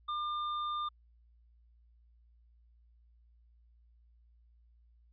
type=tone with hard clipping; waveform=triangle; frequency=1200 Hz; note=D6; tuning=37 cents sharp; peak=-35 dBFS; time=0.08-0.89 s; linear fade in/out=10 ms; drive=15 dB; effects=added 58 Hz sine -61 dBFS peak until 5.12 s + resampled to 11025 Hz